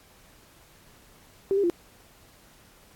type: tone with pitch steps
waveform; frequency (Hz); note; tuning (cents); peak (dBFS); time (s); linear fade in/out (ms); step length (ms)
sine; 390.5 / 402.2 / 345.1; G4 / G4 / F4; -7 / +44 / -21; -20; 1.51-1.699; 0; 63
effects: pink hiss -56 dBFS RMS until 2.95 s + AAC 64 kbps